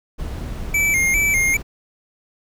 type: noise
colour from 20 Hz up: brown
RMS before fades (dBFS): -28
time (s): 0.18-1.63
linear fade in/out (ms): 20
type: tone with vibrato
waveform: square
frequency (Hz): 2218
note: C#7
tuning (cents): 0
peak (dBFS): -16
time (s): 0.74-1.57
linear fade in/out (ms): 5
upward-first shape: square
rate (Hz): 2.5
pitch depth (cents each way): 71
effects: none